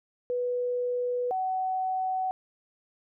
sine tone pair in turn, 492.1 / 751 Hz, B4 / F#5, -6 / +26 cents, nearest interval perfect fifth, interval 732 cents, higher second, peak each -26 dBFS, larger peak neither, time 0.3-1.31 / 1.31-2.31 s, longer first, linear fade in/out 0 ms, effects none

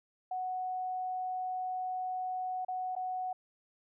sine tone with dropouts, 740 Hz, F#5, in tune, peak -33 dBFS, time 0.31-3.33 s, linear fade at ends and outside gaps 5 ms, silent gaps 2.649-2.683 / 2.953-2.963 s, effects none

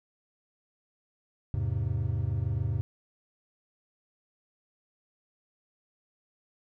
triangle chord, E augmented, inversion none, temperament equal, 82.41 / 103.83 / 130.81 Hz, E2 / G#2 / B#2, 0 / 0 / 0 cents, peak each -31 / -28 / -30 dBFS, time 1.54-2.81 s, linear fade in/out 0 ms, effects none

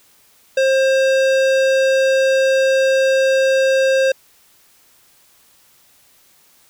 sine tone with hard clipping, 532 Hz, C5, 29 cents sharp, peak -14 dBFS, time 0.57-4.12 s, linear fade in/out 5 ms, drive 17 dB, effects white hiss -53 dBFS RMS until 6.69 s

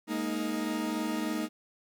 40% pulse chord, Ab suspended second, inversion none, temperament equal with one note detuned, 209.8 / 233.1 / 311.1 Hz, Ab3 / Bb3 / Eb4, +18 / 0 / 0 cents, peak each -36 / -34 / -32 dBFS, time 0.07-1.49 s, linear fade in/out 50 ms, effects 11-bit

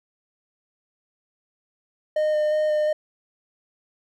triangle tone with vibrato, 610 Hz, D#5, 34 cents flat, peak -17 dBFS, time 2.16-2.93 s, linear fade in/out 5 ms, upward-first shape square, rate 2.8 Hz, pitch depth 10 cents each way, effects none

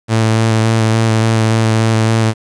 sawtooth tone with vibrato, 111.7 Hz, A2, 27 cents sharp, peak -6 dBFS, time 0.08-2.34 s, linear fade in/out 50 ms, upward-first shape square, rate 3.5 Hz, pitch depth 14 cents each way, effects resampled to 22050 Hz + 7-bit

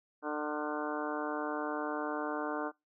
harmonic tone with a mistuned harmonic, 150 Hz, D3, 37 cents sharp, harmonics 2 / 3 / 4 / 5 / 6 / 7 / 8 / 9 / 10, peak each -38 / -40 / -41 / -42 / -43 / -43 / -44 / -45 / -45 dBFS, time 0.22-2.72 s, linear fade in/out 50 ms, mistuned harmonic 9, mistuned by +63 cents, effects noise-tail reverb RT60 0.2 s tail -24 dB re dry

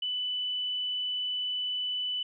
sine tone, 2988 Hz, F#7, 16 cents sharp, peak -29 dBFS, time 0.02-2.23 s, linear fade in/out 5 ms, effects none

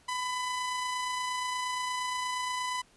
sawtooth tone with amplitude modulation, 1001 Hz, B5, 23 cents sharp, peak -26 dBFS, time 0.08-2.82 s, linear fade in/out 10 ms, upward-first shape sine, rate 28.5 Hz, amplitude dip 25%, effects pink hiss -62 dBFS RMS until 2.96 s + resampled to 24000 Hz

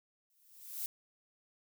violet noise with exponential growth, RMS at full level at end -36 dBFS, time 0.3-0.86 s, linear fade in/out 1 ms, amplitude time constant 120 ms, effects none

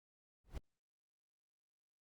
brown noise with exponential growth, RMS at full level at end -38 dBFS, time 0.44-0.58 s, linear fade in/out 5 ms, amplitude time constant 29 ms, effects Opus 48 kbps

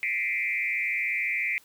sine tone with frequency modulation, 2217 Hz, C#7, in tune, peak -25 dBFS, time 0.03-1.58 s, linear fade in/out 0 ms, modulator 120 Hz, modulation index 2, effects white hiss -58 dBFS RMS until 1.64 s

